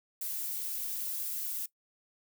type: noise with flanger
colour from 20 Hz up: violet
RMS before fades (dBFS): -36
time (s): 0.21-1.66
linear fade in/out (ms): 5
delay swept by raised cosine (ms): 1.8 to 3.8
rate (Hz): 1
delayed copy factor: +0.5
effects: noise-tail reverb RT60 0.1 s tail -19 dB re dry